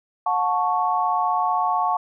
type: chord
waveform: sine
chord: F# minor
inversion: none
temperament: equal with one note detuned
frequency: 724.3 / 880 / 1108.7 Hz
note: F#5 / A5 / C#6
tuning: -37 / 0 / 0 cents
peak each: -23 dBFS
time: 0.26-1.97 s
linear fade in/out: 5 ms
effects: none